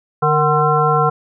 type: harmonic tone with a mistuned harmonic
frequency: 149.7 Hz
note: D3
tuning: 33 cents sharp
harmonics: 1 / 3 / 5 / 7 / 9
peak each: -18 / -18 / -18 / -18 / -18 dBFS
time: 0.22-1.1 s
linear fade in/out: 10 ms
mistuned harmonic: 3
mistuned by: +54 cents
effects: none